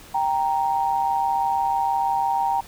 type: tone pair together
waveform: sine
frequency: 786.2 / 932.3 Hz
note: G5 / A#5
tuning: +5 / 0 cents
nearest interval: minor third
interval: 295 cents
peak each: -22 dBFS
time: 0.14-2.61 s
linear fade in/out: 10 ms
effects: pink hiss -45 dBFS RMS until 2.67 s